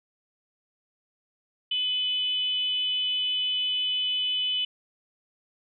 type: tone with frequency modulation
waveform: sine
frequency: 2998 Hz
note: F#7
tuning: 22 cents sharp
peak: -24 dBFS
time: 1.71-4.65 s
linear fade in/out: 5 ms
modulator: 460 Hz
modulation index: 0.39
effects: none